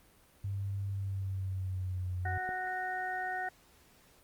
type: tone with pitch glide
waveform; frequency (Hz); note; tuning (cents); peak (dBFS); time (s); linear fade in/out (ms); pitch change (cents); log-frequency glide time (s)
sine; 98.9 to 90.69; G2 to F#2; +16 to -34; -33; 0.44-2.38; 5; -150; 0.88-2.14
type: harmonic tone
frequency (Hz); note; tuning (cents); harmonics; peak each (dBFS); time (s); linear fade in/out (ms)
370; F#4; 0; 1 / 2 / 4 / 5; -48 / -36 / -40 / -39; 2.25-3.49; 5
type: click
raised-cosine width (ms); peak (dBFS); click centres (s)
2; -30; 2.491
effects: pink hiss -63 dBFS RMS until 4.23 s + Opus 32 kbps